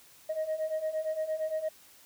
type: beating tone pair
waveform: sine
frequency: 622.3 / 631 Hz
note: D#5 / D#5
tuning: 0 / +24 cents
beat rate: 8.7 Hz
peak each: -33 / -30 dBFS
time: 0.29-1.69 s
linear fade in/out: 10 ms
effects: tanh soft clip ceiling -26 dBFS + white hiss -57 dBFS RMS until 2.05 s